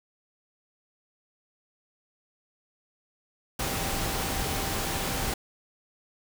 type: tone in noise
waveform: sine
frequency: 784 Hz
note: G5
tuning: in tune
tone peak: -39 dBFS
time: 3.59-5.34 s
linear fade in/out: 5 ms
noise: pink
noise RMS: -30 dBFS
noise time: 3.59-5.34 s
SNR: -12 dB
effects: none